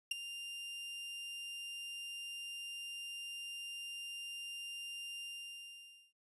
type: tone with ADSR envelope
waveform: 40% pulse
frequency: 2794 Hz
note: F7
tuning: in tune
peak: -29 dBFS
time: 0.11-6.13 s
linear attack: 5 ms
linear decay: 13 ms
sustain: -13 dB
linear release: 910 ms
effects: resampled to 24000 Hz